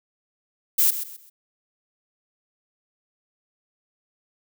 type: noise with echo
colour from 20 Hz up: violet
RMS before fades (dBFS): -18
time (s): 0.78-0.91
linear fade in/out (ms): 10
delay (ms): 130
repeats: 3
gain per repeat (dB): -11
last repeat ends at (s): 1.3
effects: none